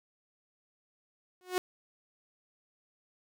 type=tone with exponential growth; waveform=sawtooth; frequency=365.3 Hz; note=F#4; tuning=22 cents flat; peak=-21 dBFS; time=1.41-1.58 s; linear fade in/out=0 ms; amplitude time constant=35 ms; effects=none